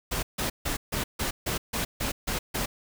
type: noise bursts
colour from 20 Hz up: pink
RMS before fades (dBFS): -29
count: 10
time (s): 0.11-2.66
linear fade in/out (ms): 10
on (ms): 120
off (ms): 150
effects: none